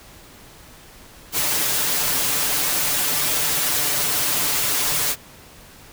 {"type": "noise with comb filter", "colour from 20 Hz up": "white", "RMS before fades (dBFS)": -21, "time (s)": [1.32, 5.16], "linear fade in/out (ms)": 50, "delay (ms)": 6.8, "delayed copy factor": 0.9, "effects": ["pink hiss -45 dBFS RMS until 5.92 s"]}